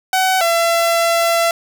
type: tone pair in turn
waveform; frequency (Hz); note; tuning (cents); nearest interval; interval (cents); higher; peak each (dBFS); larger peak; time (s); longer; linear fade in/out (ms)
sawtooth; 753 / 674.4; F#5 / E5; +30 / +39; major second; 191; first; -9; neither; 0.13-0.41 / 0.41-1.51; second; 2
effects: none